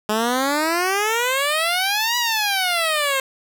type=exponential two-way sweep; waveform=10% pulse; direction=up then down; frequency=209.2 to 979 to 527 Hz; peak=-10 dBFS; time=0.09-3.2 s; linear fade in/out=2 ms; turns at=2.17 s; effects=none